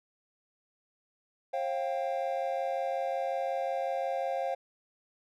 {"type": "chord", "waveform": "triangle", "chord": "C suspended fourth", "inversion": "none", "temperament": "equal with one note detuned", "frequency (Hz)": [537, 698.5, 784], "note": ["C5", "F5", "G5"], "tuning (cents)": [45, 0, 0], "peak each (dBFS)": [-31, -32, -34], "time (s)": [1.53, 4.55], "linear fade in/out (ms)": 10, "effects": []}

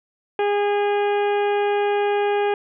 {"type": "harmonic tone", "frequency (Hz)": 409.1, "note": "G#4", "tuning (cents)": -26, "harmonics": [1, 2, 3, 4, 5, 6, 7, 8], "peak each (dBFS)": [-19, -23, -36, -32, -38, -34, -40, -43], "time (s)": [0.39, 2.54], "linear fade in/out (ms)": 2, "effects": []}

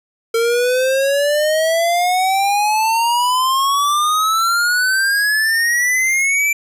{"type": "exponential sweep", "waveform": "square", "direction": "up", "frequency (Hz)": [454.1, 2349], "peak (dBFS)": -14, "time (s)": [0.34, 6.53], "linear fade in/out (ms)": 5, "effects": ["resampled to 32000 Hz"]}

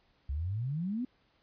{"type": "exponential sweep", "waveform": "sine", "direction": "up", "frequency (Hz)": [65.41, 261.6], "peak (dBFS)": -31, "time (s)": [0.29, 1.05], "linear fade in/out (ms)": 5, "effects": ["pink hiss -70 dBFS RMS until 1.42 s", "resampled to 11025 Hz"]}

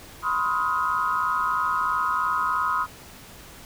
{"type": "tone cluster", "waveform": "sine", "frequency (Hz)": [1003, 1066, 1260, 1424], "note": ["B5", "C6", "D#6", "F6"], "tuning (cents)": [26, 32, 21, 33], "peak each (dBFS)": [-28, -29, -24, -30], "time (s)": [0.22, 2.87], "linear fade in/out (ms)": 50, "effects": ["pink hiss -45 dBFS RMS until 3.65 s"]}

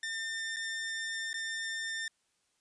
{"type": "tone with dropouts", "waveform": "sawtooth", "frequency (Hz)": 1802, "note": "A6", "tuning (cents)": 41, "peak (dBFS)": -31, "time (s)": [0.03, 2.08], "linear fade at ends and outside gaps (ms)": 2, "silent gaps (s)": [[0.562, 0.567], [1.331, 1.341]], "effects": ["white hiss -75 dBFS RMS until 2.6 s", "resampled to 22050 Hz"]}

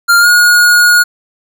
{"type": "tone with pitch glide", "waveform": "square", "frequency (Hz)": [1396.9, 1441.2], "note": ["F6", "F#6"], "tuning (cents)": [0, -46], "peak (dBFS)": -5, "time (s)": [0.08, 1.04], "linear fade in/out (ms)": 20, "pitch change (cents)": 54, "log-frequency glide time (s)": [0.2, 0.27], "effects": []}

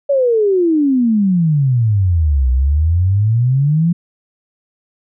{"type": "exponential two-way sweep", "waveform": "sine", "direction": "down then up", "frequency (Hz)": [575, 61.74, 175.4], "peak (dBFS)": -10, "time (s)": [0.09, 3.93], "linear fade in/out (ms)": 10, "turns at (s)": 2.5, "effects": []}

